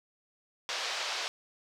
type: band-pass noise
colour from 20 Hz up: white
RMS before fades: -35 dBFS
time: 0.69-1.28 s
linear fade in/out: 0 ms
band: 490 to 5200 Hz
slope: 24 dB/octave
effects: none